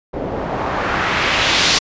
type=noise with low-pass filter sweep; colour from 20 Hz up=white; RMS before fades=-18 dBFS; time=0.13-1.79 s; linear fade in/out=10 ms; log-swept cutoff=460 to 5200 Hz; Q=1.2; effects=resampled to 16000 Hz